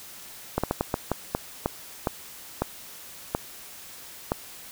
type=slowing click train; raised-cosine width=1 ms; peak=-9 dBFS; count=12; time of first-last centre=0.58-4.319 s; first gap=56 ms; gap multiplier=1.33; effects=white hiss -44 dBFS RMS until 4.71 s